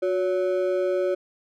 triangle ring-modulated tone, 464.1 Hz, A#4, 8 cents flat, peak -16 dBFS, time 0.02-1.15 s, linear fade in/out 10 ms, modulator 99.6 Hz, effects none

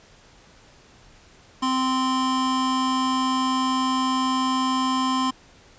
square tone pair together, 260 / 1040 Hz, C4 / C6, -11 / -11 cents, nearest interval 2 octaves, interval 2400 cents, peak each -24 dBFS, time 1.62-5.31 s, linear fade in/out 10 ms, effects pink hiss -52 dBFS RMS until 5.78 s + resampled to 16000 Hz

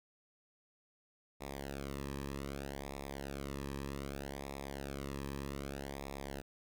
sawtooth tone with flanger, 69.3 Hz, C#2, in tune, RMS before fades -43 dBFS, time 1.4-6.42 s, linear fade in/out 20 ms, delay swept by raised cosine 0.66 to 1.41 ms, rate 0.64 Hz, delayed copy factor -0.85, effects none

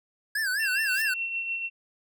square tone with vibrato, 1629 Hz, G#6, 34 cents flat, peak -26 dBFS, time 0.35-1.14 s, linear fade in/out 5 ms, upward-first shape sine, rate 4.8 Hz, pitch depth 160 cents each way
sine tone with tremolo, 2715 Hz, F7, 50 cents flat, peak -26 dBFS, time 0.59-1.7 s, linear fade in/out 50 ms, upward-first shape triangle, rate 6.7 Hz, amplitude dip 50%
blue noise with exponential growth, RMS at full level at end -35 dBFS, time 0.67-1.02 s, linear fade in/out 2 ms, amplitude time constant 76 ms
effects none

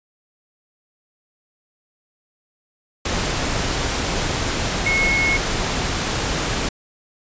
sine tone in noise, 2181 Hz, C#7, 29 cents flat, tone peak -17 dBFS, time 4.86-5.37 s, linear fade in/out 5 ms, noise pink, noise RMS -22 dBFS, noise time 3.05-6.69 s, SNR +2 dB, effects resampled to 16000 Hz

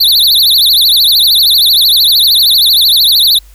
square tone with vibrato, 3986 Hz, B7, 15 cents sharp, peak -5 dBFS, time 0-3.39 s, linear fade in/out 10 ms, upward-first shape triangle, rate 13 Hz, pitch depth 280 cents each way, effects added 50 Hz sine -35 dBFS peak until 3.54 s + white hiss -46 dBFS RMS until 3.54 s

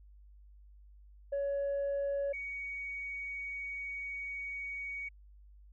sine tone pair in turn, 561 / 2244 Hz, C#5 / C#7, +21 / +21 cents, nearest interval 2 octaves, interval 2400 cents, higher second, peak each -29 / -37 dBFS, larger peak first, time 1.32-2.33 / 2.33-5.09 s, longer second, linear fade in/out 10 ms, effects tanh soft clip ceiling -29 dBFS + added 50 Hz sine -54 dBFS peak until 5.72 s

